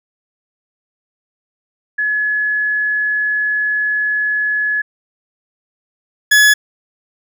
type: tone pair in turn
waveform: sine / 40% pulse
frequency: 1700 / 1700 Hz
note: G#6 / G#6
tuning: +40 / +40 cents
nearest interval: unison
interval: 0 cents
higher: neither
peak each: -14 / -6 dBFS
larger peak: second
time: 1.98-4.82 / 6.31-6.54 s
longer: first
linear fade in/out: 10 ms
effects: none